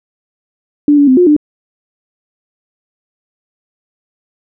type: tone with pitch steps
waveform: sine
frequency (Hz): 292.6 / 286.1 / 258.8 / 357.6 / 298.6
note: D4 / D4 / C4 / F4 / D4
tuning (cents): -6 / -45 / -19 / +41 / +29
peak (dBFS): -4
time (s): 0.88-1.365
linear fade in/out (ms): 2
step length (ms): 97
effects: none